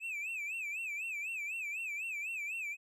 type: tone with vibrato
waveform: triangle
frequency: 2500 Hz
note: D#7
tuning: 8 cents sharp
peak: -35 dBFS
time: 0-2.77 s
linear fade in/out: 50 ms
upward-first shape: sine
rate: 4 Hz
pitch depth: 150 cents each way
effects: none